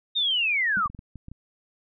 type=linear sweep; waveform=sine; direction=down; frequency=3729 to 1100 Hz; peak=-21 dBFS; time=0.15-0.88 s; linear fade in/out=20 ms
type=tone with exponential decay; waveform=sine; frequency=199 Hz; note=G3; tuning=26 cents sharp; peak=-27 dBFS; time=0.77-0.85 s; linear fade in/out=0 ms; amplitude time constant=17 ms
type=clicks; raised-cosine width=5 ms; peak=-28 dBFS; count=7; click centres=0.859 / 0.9 / 0.948 / 0.991 / 1.157 / 1.284 / 1.316 s
effects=none